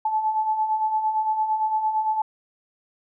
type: beating tone pair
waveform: sine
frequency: 861 / 869.8 Hz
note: A5 / A5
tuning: -38 / -20 cents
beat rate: 8.8 Hz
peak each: -29 / -21 dBFS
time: 0.05-2.22 s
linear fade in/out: 5 ms
effects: none

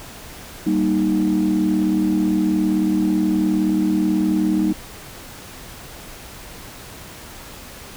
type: chord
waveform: sine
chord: Eb major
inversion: first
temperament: just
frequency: 194.45 / 233.3 / 311.1 Hz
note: G3 / Bb3 / Eb4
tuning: -14 / +2 / 0 cents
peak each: -19 / -22 / -17 dBFS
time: 0.66-4.73 s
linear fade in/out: 10 ms
effects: tanh soft clip ceiling -10 dBFS + pink hiss -38 dBFS RMS until 7.96 s

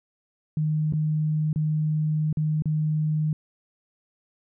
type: tone with dropouts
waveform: sine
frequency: 154 Hz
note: D#3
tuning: 17 cents flat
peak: -21 dBFS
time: 0.57-3.33 s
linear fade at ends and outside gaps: 2 ms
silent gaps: 0.925-0.935 / 1.53-1.559 / 2.328-2.371 / 2.622-2.656 s
effects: none

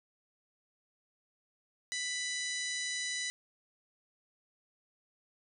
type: harmonic tone with a mistuned harmonic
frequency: 992 Hz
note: B5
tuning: 7 cents sharp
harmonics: 2 / 3 / 4 / 5 / 6 / 7 / 8 / 9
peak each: -38 / -47 / -39 / -47 / -42 / -45 / -53 / -45 dBFS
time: 1.92-3.3 s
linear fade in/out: 0 ms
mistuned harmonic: 7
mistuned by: -31 cents
effects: none

